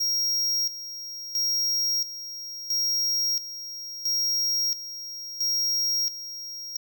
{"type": "tone with tremolo", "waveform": "square", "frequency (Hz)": 5600, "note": "F8", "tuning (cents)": 4, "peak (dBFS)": -23, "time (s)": [0, 6.77], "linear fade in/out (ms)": 10, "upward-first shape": "square", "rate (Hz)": 0.74, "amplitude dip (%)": 75, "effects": []}